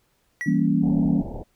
triangle tone with exponential decay, 1939 Hz, B6, 32 cents flat, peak -22 dBFS, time 0.41-0.67 s, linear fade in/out 0 ms, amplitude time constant 55 ms
sine chord, E diminished seventh, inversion none, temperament equal with one note detuned, 164.81 / 196 / 233.1 / 278.1 Hz, E3 / G3 / Bb3 / Db4, 0 / 0 / 0 / +6 cents, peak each -23 dBFS, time 0.46-1.22 s, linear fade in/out 10 ms
pink low-pass noise, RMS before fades -34 dBFS, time 0.82-1.44 s, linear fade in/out 20 ms, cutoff 870 Hz, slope 96 dB/octave
effects pink hiss -67 dBFS RMS until 1.55 s

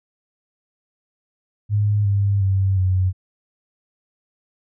sine tone with pitch steps, 103.83 / 100.06 / 96.43 / 92.93 Hz, G#2 / G2 / G2 / F#2, 0 / +36 / -28 / +8 cents, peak -15 dBFS, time 1.69-3.13 s, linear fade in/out 50 ms, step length 360 ms, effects none

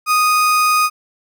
35% pulse tone, 1242 Hz, D#6, 3 cents flat, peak -10 dBFS, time 0.06-0.9 s, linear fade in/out 50 ms, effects none

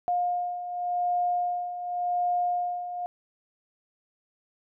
sine beating tone pair, 710 / 710.89 Hz, F5 / F5, +28 / +31 cents, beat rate 0.89 Hz, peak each -32 / -26 dBFS, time 0.08-3.06 s, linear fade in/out 0 ms, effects none

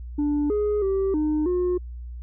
sine tone with pitch steps, 293 / 417.2 / 387.8 / 304.7 / 359.1 Hz, D4 / G#4 / G4 / D#4 / F4, -4 / +8 / -19 / -36 / +48 cents, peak -18 dBFS, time 0.18-1.78 s, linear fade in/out 10 ms, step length 320 ms, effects tanh soft clip ceiling -19 dBFS + added 60 Hz sine -33 dBFS peak until 2.22 s

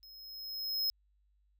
square tone with level ramp, 5140 Hz, E8, 45 cents flat, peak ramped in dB -53 to -29 dBFS, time 0.03-0.9 s, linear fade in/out 0 ms, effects added 50 Hz sine -68 dBFS peak until 1.59 s

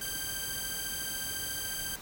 5% pulse beating tone pair, 1568 / 1582 Hz, G6 / G6, 0 / +15 cents, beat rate 14 Hz, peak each -26 dBFS, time 0.01-1.96 s, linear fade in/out 5 ms, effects pink hiss -46 dBFS RMS until 2.01 s

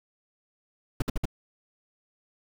brown noise bursts, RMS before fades -24 dBFS, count 4, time 1-1.255 s, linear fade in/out 5 ms, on 21 ms, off 57 ms, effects none

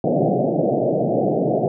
white band-pass noise, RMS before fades -19 dBFS, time 0.04-1.68 s, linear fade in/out 2 ms, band 120 to 730 Hz, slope 96 dB/octave, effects none

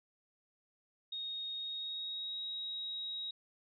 sine tone with pitch glide, 3729 to 3805 Hz, A#7 to A#7, 0 to +35 cents, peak -38 dBFS, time 1.12-3.31 s, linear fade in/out 5 ms, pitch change +35 cents, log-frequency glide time 1.56-2.4 s, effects none

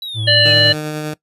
triangle linear sweep, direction down, 3951 to 2500 Hz, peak -23 dBFS, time 0.02-0.53 s, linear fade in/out 2 ms
triangle tone with vibrato, 110 Hz, A2, in tune, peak -17 dBFS, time 0.14-0.75 s, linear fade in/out 50 ms, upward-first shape sine, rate 10 Hz, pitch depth 30 cents each way
harmonic tone, 587.3 Hz, D5, in tune, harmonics 1 / 3 / 5 / 7, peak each -17 / -16 / -14 / -14 dBFS, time 0.27-0.73 s, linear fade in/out 10 ms
15% pulse tone with tremolo, 152.5 Hz, D#3, 34 cents flat, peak -14 dBFS, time 0.45-1.14 s, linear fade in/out 5 ms, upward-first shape triangle, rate 10 Hz, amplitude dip 25%
effects noise-tail reverb RT60 0.1 s tail -20 dB re dry + resampled to 32000 Hz

